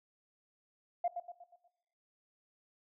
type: tone with echo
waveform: sine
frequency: 698.5 Hz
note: F5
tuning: in tune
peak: -28 dBFS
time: 1.04-1.08 s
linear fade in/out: 5 ms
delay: 120 ms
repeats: 5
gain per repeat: -7 dB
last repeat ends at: 1.68 s
effects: noise-tail reverb RT60 0.9 s tail -19 dB re dry + tanh soft clip ceiling -24 dBFS